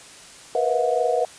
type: tone cluster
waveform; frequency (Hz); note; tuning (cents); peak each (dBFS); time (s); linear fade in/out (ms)
sine; 475.4 / 499.1 / 649 / 722; A#4 / B4 / E5 / F#5; +34 / +18 / -27 / -43; -24; 0.55-1.25; 2
effects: white hiss -44 dBFS RMS until 1.38 s + resampled to 22050 Hz